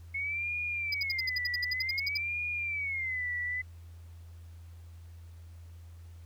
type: tone with vibrato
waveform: sine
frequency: 2182 Hz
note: C#7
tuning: 28 cents flat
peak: -31 dBFS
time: 0.14-3.62 s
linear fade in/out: 10 ms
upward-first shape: sine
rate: 0.54 Hz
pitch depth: 190 cents each way
type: tone bursts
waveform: triangle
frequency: 4939 Hz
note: D#8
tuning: 14 cents flat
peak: -28 dBFS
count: 15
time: 0.92-2.175 s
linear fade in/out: 5 ms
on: 23 ms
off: 65 ms
effects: added 84 Hz sine -46 dBFS peak until 6.25 s + pink hiss -65 dBFS RMS until 6.25 s